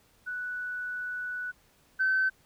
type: tone pair in turn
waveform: sine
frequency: 1481 / 1533.2 Hz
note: F#6 / G6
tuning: +1 / -39 cents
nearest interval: minor second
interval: 60 cents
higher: second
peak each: -32 / -22 dBFS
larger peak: second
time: 0.26-1.52 / 1.99-2.3 s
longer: first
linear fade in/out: 20 ms
effects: tanh soft clip ceiling -18 dBFS + pink hiss -64 dBFS RMS until 2.45 s